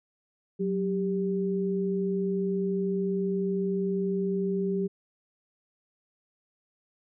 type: tone pair together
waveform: sine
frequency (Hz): 186.13 / 394.4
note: F#3 / G4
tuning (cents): +11 / +11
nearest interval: octave + minor second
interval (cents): 1300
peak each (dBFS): -28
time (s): 0.59-4.88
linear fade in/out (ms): 20
effects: none